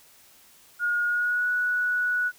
sine tone with pitch glide, 1434 to 1470.9 Hz, F6 to F#6, +45 to -11 cents, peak -22 dBFS, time 0.79-2.32 s, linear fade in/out 50 ms, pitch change +44 cents, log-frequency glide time 1.06-1.48 s, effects white hiss -55 dBFS RMS until 2.38 s

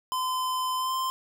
square tone with pitch glide, 1024 to 1041.9 Hz, C6 to C6, -38 to -8 cents, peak -27 dBFS, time 0.12-1.1 s, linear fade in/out 0 ms, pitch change +30 cents, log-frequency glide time 0.77-0.94 s, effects none

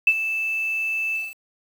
sine tone with ADSR envelope, 2637 Hz, E7, in tune, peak -10 dBFS, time 0.07-1.35 s, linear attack 4 ms, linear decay 55 ms, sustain -12 dB, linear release 200 ms, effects 7-bit

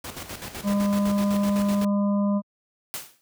pink noise with tremolo, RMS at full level -34 dBFS, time 0.04-1.85 s, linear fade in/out 5 ms, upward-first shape square, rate 7.9 Hz, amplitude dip 60%
harmonic tone, 202.3 Hz, G#3, 45 cents flat, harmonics 1 / 3 / 5 / 6, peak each -20 / -30 / -35 / -44 dBFS, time 0.63-2.42 s, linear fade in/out 50 ms
white noise with exponential decay, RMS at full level -29 dBFS, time 2.94-3.21 s, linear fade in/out 0 ms, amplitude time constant 57 ms
effects high-pass 60 Hz 12 dB/octave

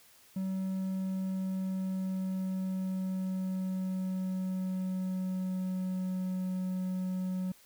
triangle tone with pitch glide, 189.7 to 185.05 Hz, F#3 to F#3, +43 to 0 cents, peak -29 dBFS, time 0.36-7.52 s, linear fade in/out 5 ms, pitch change -43 cents, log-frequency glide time 0.55-6.49 s, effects white hiss -60 dBFS RMS until 7.65 s

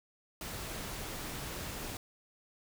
pink noise, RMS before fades -41 dBFS, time 0.41-1.97 s, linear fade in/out 2 ms, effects none

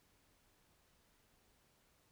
silence, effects pink hiss -73 dBFS RMS until 2.11 s

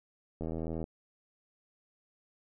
click train, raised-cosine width 2 ms, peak -24 dBFS, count 36, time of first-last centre 0.41-0.841 s, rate 81.2 Hz, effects none

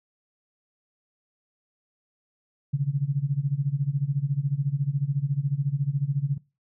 sine tone with tremolo, 140.6 Hz, C#3, 25 cents sharp, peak -19 dBFS, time 2.73-6.38 s, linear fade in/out 10 ms, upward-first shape sine, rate 14 Hz, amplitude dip 85%, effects noise-tail reverb RT60 0.3 s tail -23 dB re dry

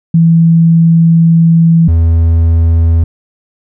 sine / triangle tone pair in turn, 165.5 / 82.53 Hz, E3 / E2, +7 / +3 cents, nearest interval octave, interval 1204 cents, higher first, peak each -3 dBFS, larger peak neither, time 0.14-1.88 / 1.88-3.04 s, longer first, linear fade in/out 5 ms, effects none

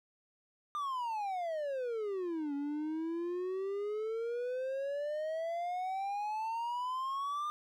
triangle exponential two-way sweep, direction down then up, 1210 to 280.6 to 1210 Hz, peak -32 dBFS, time 0.75-7.5 s, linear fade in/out 0 ms, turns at 2.54 s, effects none

